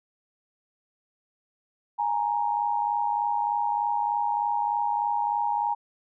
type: tone pair together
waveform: sine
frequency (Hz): 830.6 / 933.9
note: G#5 / A#5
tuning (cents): 0 / +3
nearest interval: major second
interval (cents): 203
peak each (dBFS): -26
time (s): 1.98-5.75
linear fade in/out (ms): 20
effects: none